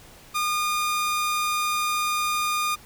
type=tone; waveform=sawtooth; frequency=1217 Hz; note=D#6; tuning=39 cents flat; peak=-19 dBFS; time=0.34-2.76 s; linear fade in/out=20 ms; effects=pink hiss -49 dBFS RMS until 2.85 s